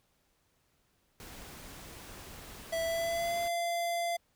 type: noise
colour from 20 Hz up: pink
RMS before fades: -48 dBFS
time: 1.2-3.48 s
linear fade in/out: 0 ms
type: tone with pitch glide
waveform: square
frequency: 659.3 to 686.9 Hz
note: E5 to F5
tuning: 0 to -29 cents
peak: -31 dBFS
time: 2.72-4.17 s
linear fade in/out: 10 ms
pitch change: +71 cents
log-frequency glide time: 2.83-3.37 s
effects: pink hiss -73 dBFS RMS until 4.35 s